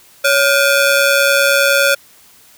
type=ring-modulated tone; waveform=sawtooth; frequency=987.8 Hz; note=B5; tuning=in tune; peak=-3 dBFS; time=0.24-1.95 s; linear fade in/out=10 ms; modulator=429 Hz; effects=white hiss -46 dBFS RMS until 2.57 s